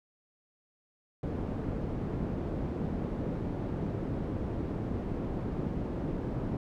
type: low-pass noise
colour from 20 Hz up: white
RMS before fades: -34 dBFS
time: 1.23-6.57 s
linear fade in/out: 2 ms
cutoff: 290 Hz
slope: 12 dB/octave
effects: none